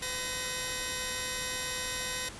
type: tone pair together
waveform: 5% pulse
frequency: 507 / 1877 Hz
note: B4 / A#6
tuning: +45 / +11 cents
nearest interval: octave + major seventh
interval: 2266 cents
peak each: -24 dBFS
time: 0.02-2.29 s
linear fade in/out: 5 ms
effects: pink hiss -45 dBFS RMS until 2.39 s + resampled to 24000 Hz